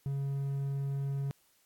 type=tone; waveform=triangle; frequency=138.59 Hz; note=C#3; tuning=in tune; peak=-29 dBFS; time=0.06-1.31 s; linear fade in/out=0 ms; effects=white hiss -69 dBFS RMS until 1.65 s + AAC 64 kbps